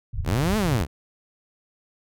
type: low-pass noise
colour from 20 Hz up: white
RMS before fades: -29 dBFS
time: 0.13-0.83 s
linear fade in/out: 5 ms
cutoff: 130 Hz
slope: 48 dB/octave
type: linear two-way sweep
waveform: sawtooth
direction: up then down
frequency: 58.27 to 223.7 to 58.27 Hz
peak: -17 dBFS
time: 0.24-0.87 s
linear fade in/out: 50 ms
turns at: 0.57 s
effects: none